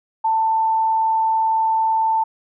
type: tone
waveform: sine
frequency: 889 Hz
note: A5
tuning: 18 cents sharp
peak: -15 dBFS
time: 0.24-2.24 s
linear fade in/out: 10 ms
effects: none